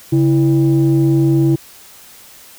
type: tone pair together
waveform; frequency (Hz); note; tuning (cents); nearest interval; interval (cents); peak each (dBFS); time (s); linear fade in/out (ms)
sine; 138.58 / 329.6; C#3 / E4; 0 / 0; octave + minor third; 1500; -11; 0.12-1.56; 10
effects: tanh soft clip ceiling -5 dBFS + white hiss -41 dBFS RMS until 2.58 s